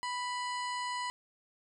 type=harmonic tone with a mistuned harmonic; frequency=987.8 Hz; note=B5; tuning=in tune; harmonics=1 / 2 / 3 / 4 / 5 / 7 / 8 / 9; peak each=-35 / -41 / -45 / -47 / -49 / -52 / -53 / -54 dBFS; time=0.03-1.1 s; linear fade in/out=0 ms; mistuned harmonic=4; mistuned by=+88 cents; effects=none